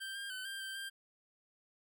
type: tone with pitch steps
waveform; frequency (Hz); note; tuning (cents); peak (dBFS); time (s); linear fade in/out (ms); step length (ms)
25% pulse; 1571 / 1601 / 1517 / 1586 / 1564 / 1587; G6 / G6 / F#6 / G6 / G6 / G6; +3 / +36 / +43 / +20 / -4 / +21; -37; 0-0.9; 20; 150
effects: none